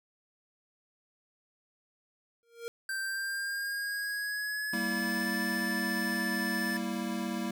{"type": "tone with exponential growth", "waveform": "square", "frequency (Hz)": 466.2, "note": "A#4", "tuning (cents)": 0, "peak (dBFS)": -34, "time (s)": [2.43, 2.68], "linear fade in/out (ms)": 0, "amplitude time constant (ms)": 53}
{"type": "tone with pitch glide", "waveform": "square", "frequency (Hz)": [1568, 1749.9], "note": ["G6", "A6"], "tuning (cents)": [0, -10], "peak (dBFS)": -33, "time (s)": [2.89, 6.77], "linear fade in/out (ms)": 2, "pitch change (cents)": 190, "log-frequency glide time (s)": [3.01, 5.28]}
{"type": "chord", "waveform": "square", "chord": "E diminished", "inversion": "first", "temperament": "equal", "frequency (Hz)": [196, 233.1, 329.6], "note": ["G3", "Bb3", "E4"], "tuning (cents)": [0, 0, 0], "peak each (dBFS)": [-37, -36, -39], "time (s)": [4.73, 7.51], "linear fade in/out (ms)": 5}
{"effects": []}